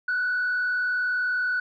sine tone with frequency modulation, 1480 Hz, F#6, in tune, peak -21 dBFS, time 0.08-1.6 s, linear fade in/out 5 ms, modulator 40.2 Hz, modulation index 0.69, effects tanh soft clip ceiling -20 dBFS

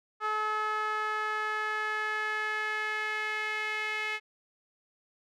sawtooth tone with band-pass filter sweep, 428.9 Hz, A4, 44 cents flat, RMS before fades -32 dBFS, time 0.2-4.2 s, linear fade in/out 50 ms, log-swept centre 1300 to 2200 Hz, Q 3.3, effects none

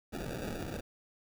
white noise with sample-and-hold, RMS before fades -39 dBFS, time 0.12-0.81 s, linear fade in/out 10 ms, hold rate 1050 Hz, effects none

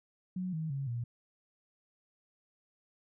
sine tone with pitch steps, 183.6 / 158.91 / 137.54 / 119.05 Hz, F#3 / D#3 / C#3 / A#2, -13 / +37 / -13 / +37 cents, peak -33 dBFS, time 0.36-1.04 s, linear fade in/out 5 ms, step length 170 ms, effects none

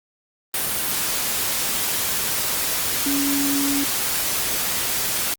sine tone in noise, 280.5 Hz, C#4, 21 cents sharp, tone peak -21 dBFS, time 3.06-3.84 s, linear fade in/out 2 ms, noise white, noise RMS -23 dBFS, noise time 0.54-5.34 s, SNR -1 dB, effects Opus 32 kbps

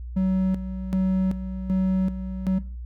triangle tone with tremolo, 188.2 Hz, F#3, 30 cents sharp, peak -17 dBFS, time 0.16-2.59 s, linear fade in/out 10 ms, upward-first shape square, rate 1.3 Hz, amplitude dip 70%, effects noise-tail reverb RT60 0.4 s tail -18 dB re dry + added 60 Hz sine -32 dBFS peak until 2.85 s

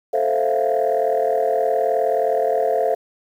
sine chord, F major seventh, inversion first, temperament equal, 440 / 523.3 / 659.3 / 698.5 Hz, A4 / C5 / E5 / F5, 0 / 0 / 0 / 0 cents, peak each -21 dBFS, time 0.13-2.95 s, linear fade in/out 10 ms, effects tanh soft clip ceiling -10 dBFS + 8-bit

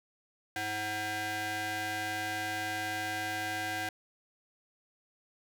sawtooth ring-modulated tone, 423.5 Hz, G#4, 34 cents sharp, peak -26 dBFS, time 0.56-3.89 s, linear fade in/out 2 ms, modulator 1170 Hz, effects none

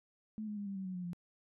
sine tone with pitch steps, 216.1 / 209.6 / 203.3 / 197.14 / 191.19 / 185.43 / 179.84 / 174.42 Hz, A3 / G#3 / G#3 / G3 / G3 / F#3 / F#3 / F3, -31 / +16 / -37 / +10 / -43 / +4 / -49 / -2 cents, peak -38 dBFS, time 0.38-1.132 s, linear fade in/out 0 ms, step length 94 ms, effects none

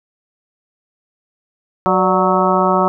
harmonic tone with a mistuned harmonic, 185 Hz, F#3, in tune, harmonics 1 / 2 / 3 / 4 / 5 / 6 / 7, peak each -19 / -19 / -19 / -19 / -19 / -19 / -19 dBFS, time 1.86-2.88 s, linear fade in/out 0 ms, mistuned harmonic 3, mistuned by +74 cents, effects none

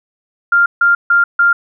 sine tone bursts, 1396.9 Hz, F6, in tune, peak -7 dBFS, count 4, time 0.52-1.53 s, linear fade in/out 5 ms, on 140 ms, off 150 ms, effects none

